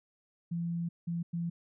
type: tone bursts at uneven times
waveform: sine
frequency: 169.9 Hz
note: F3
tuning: 47 cents flat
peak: -31 dBFS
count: 3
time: 0.51-0.89 / 1.07-1.23 / 1.33-1.5 s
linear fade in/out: 10 ms
effects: none